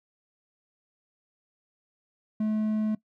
triangle tone, 215.4 Hz, A3, 37 cents flat, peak -22 dBFS, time 2.4-2.95 s, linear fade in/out 5 ms, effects noise-tail reverb RT60 0.1 s tail -19 dB re dry

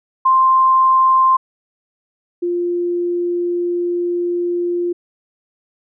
sine tone pair in turn, 1048 / 349.7 Hz, C6 / F4, +2 / +2 cents, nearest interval octave + perfect fifth, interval 1900 cents, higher first, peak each -9 / -16 dBFS, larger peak first, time 0.25-1.37 / 2.42-4.93 s, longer second, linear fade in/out 10 ms, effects none

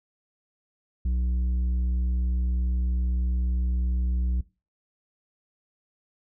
triangle tone with tanh clipping, 61.6 Hz, B1, 4 cents flat, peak -24 dBFS, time 1.05-4.41 s, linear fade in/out 5 ms, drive 11 dB, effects noise-tail reverb RT60 0.3 s tail -20 dB re dry

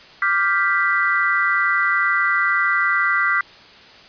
sine chord, G dominant seventh, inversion second, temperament equal, 1174.7 / 1396.9 / 1568 / 1975.5 Hz, D6 / F6 / G6 / B6, 0 / 0 / 0 / 0 cents, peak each -22 / -21 / -22 / -20 dBFS, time 0.22-3.41 s, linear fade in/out 2 ms, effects white hiss -44 dBFS RMS until 4.08 s + resampled to 11025 Hz

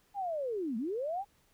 sine linear two-way sweep, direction down then up, 831 to 207.7 to 831 Hz, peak -32 dBFS, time 0.14-1.25 s, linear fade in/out 50 ms, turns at 0.77 s, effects pink hiss -69 dBFS RMS until 1.53 s

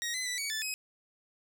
15% pulse tone with pitch steps, 1883 / 2026 / 1975 / 2255 / 1751 / 2539 Hz, A#6 / B6 / B6 / C#7 / A6 / D#7, +17 / +44 / 0 / +29 / -9 / +34 cents, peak -26 dBFS, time 0.02-0.74 s, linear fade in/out 0 ms, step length 120 ms, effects none

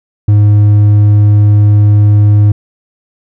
sine tone with hard clipping, 103.83 Hz, G#2, in tune, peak -4 dBFS, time 0.28-2.52 s, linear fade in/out 5 ms, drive 3 dB, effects none

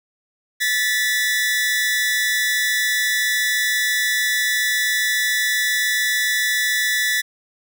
sawtooth tone pair together, 1747 / 1961.2 Hz, A6 / B6, -13 / -13 cents, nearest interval major second, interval 200 cents, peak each -17 dBFS, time 0.6-7.22 s, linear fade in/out 20 ms, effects none

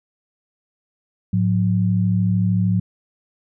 sine tone pair together, 107.44 / 180.7 Hz, A2 / F#3, -41 / -41 cents, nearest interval major sixth, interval 900 cents, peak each -18 dBFS, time 1.33-2.8 s, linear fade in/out 5 ms, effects none

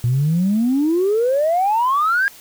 sine exponential sweep, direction up, 116.54 to 1656 Hz, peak -13 dBFS, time 0.04-2.28 s, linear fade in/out 0 ms, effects tanh soft clip ceiling -10 dBFS + white hiss -43 dBFS RMS until 2.4 s

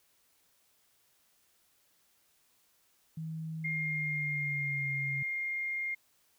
sine tone with pitch glide, 160 to 139.29 Hz, D#3 to C#3, +49 to +9 cents, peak -36 dBFS, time 3.17-5.23 s, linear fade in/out 5 ms, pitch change -240 cents, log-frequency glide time 3.69-4.91 s
sine tone, 2122 Hz, C7, 24 cents sharp, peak -32 dBFS, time 3.64-5.95 s, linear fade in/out 10 ms
effects white hiss -70 dBFS RMS until 6.38 s

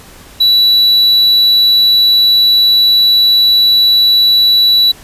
triangle tone, 3940 Hz, B7, 5 cents flat, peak -4 dBFS, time 0.4-4.92 s, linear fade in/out 10 ms, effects pink hiss -37 dBFS RMS until 5.03 s + resampled to 32000 Hz

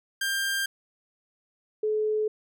sawtooth / sine tone pair in turn, 1592 / 429 Hz, G6 / A4, +26 / -44 cents, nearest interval octave + major seventh, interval 2270 cents, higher first, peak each -22 / -23 dBFS, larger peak first, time 0.21-0.66 / 1.83-2.28 s, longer neither, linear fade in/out 5 ms, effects none

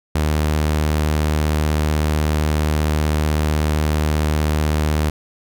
sawtooth tone, 76.3 Hz, D#2, 33 cents flat, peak -12 dBFS, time 0.15-5.1 s, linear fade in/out 5 ms, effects none

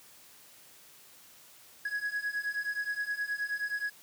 triangle beating tone pair, 1664 / 1673.5 Hz, G#6 / G#6, +3 / +13 cents, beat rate 9.5 Hz, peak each -34 / -32 dBFS, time 1.85-3.9 s, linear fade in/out 5 ms, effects white hiss -56 dBFS RMS until 4.02 s + high-pass 80 Hz 12 dB/octave

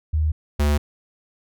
sine / square tone pair in turn, 77.5 / 73.42 Hz, D#2 / D2, -6 / 0 cents, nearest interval minor second, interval 94 cents, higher first, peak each -17 dBFS, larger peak neither, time 0.13-0.32 / 0.59-0.78 s, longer neither, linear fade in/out 10 ms, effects none

